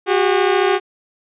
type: tone pair together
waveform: sawtooth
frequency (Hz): 367 / 400.9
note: F#4 / G4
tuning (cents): -14 / +39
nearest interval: major second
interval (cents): 153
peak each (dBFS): -12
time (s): 0.06-0.8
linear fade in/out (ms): 50
effects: resampled to 8000 Hz